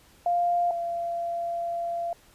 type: tone pair in turn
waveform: sine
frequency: 698.5 / 684.9 Hz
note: F5 / F5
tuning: 0 / -34 cents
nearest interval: unison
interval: 34 cents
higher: first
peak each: -21 / -27 dBFS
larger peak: first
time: 0.26-0.71 / 0.71-2.13 s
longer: second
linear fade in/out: 2 ms
effects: pink hiss -57 dBFS RMS until 2.34 s + resampled to 32000 Hz